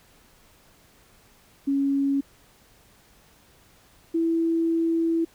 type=tone pair in turn; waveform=sine; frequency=277.2 / 330.2 Hz; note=C#4 / E4; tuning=0 / +3 cents; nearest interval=minor third; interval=303 cents; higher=second; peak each=-20 dBFS; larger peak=neither; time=1.67-2.21 / 4.14-5.25 s; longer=second; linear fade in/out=10 ms; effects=pink hiss -57 dBFS RMS until 5.34 s